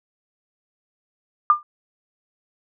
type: tone with exponential decay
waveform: sine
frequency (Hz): 1200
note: D6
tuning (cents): +37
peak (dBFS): -7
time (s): 1.5-1.63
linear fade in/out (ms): 1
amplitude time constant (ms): 27
effects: none